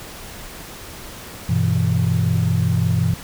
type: chord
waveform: sine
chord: E minor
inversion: first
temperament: equal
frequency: 98 / 123.47 / 164.81 Hz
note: G2 / B2 / E3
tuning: 0 / 0 / 0 cents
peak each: -19 dBFS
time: 1.49-3.14 s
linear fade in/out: 5 ms
effects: tanh soft clip ceiling -8 dBFS + pink hiss -36 dBFS RMS until 3.23 s